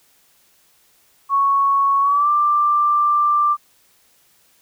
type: tone with pitch glide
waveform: sine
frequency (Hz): 1108.7 to 1181.4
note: C#6 to D6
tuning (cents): 0 to +10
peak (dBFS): -13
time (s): 1.29-3.57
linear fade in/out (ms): 50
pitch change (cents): +110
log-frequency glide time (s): 2.01-2.29
effects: white hiss -57 dBFS RMS until 4.61 s